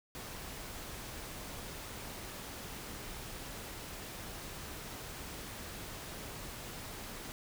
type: noise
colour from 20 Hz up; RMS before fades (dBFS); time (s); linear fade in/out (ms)
pink; -45; 0.15-7.32; 0
effects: none